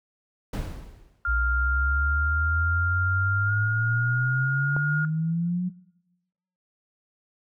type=noise with exponential decay; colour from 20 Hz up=brown; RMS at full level=-26 dBFS; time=0.53-1.27 s; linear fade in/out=5 ms; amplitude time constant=160 ms
type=tone with pitch glide; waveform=sine; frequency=1396.9 to 1425.4 Hz; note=F6 to F6; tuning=0 to +35 cents; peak=-24 dBFS; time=1.25-5.05 s; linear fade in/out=2 ms; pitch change=+35 cents; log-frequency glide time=3.45-3.52 s
type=exponential sweep; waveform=sine; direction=up; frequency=57.7 to 183.2 Hz; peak=-23 dBFS; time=1.27-5.7 s; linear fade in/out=20 ms
type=click; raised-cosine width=1 ms; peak=-19 dBFS; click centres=4.765 s
effects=noise-tail reverb RT60 1.0 s tail -21 dB re dry